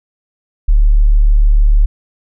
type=tone; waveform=sine; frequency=36.71 Hz; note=D1; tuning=in tune; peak=-5 dBFS; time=0.68-1.86 s; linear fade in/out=10 ms; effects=none